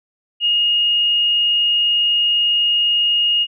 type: tone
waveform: sine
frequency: 2858 Hz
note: F7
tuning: 39 cents sharp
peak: -13 dBFS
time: 0.4-3.47 s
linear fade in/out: 50 ms
effects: none